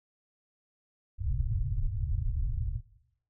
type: low-pass noise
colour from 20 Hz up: pink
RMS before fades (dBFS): -30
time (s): 1.18-2.81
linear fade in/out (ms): 50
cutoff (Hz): 130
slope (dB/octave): 96
effects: noise-tail reverb RT60 0.8 s tail -18 dB re dry